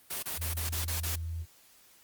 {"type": "noise bursts", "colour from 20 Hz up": "white", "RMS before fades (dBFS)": -35, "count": 7, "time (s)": [0.1, 1.16], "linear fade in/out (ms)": 10, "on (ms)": 130, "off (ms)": 25}
{"type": "tone with pitch glide", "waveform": "sine", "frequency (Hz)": [81.8, 82.61], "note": ["E2", "E2"], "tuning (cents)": [-13, 4], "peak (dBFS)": -33, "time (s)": [0.36, 1.46], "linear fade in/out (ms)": 50, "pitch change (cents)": 17, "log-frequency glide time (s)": [0.56, 1.32]}
{"effects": ["white hiss -60 dBFS RMS until 2.03 s", "Opus 32 kbps"]}